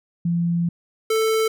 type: tone pair in turn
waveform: sine / square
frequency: 170.9 / 441.7 Hz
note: F3 / A4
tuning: -37 / +7 cents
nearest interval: octave + major third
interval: 1644 cents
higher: second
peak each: -18 dBFS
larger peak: neither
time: 0.25-0.69 / 1.1-1.48 s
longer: first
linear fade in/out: 5 ms
effects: none